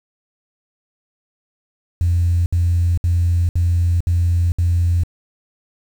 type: tone bursts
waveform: sine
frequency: 86.7 Hz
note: F2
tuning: 12 cents flat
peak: -12 dBFS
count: 6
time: 2.01-5.035 s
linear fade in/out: 0 ms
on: 450 ms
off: 65 ms
effects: tanh soft clip ceiling -9 dBFS + 7-bit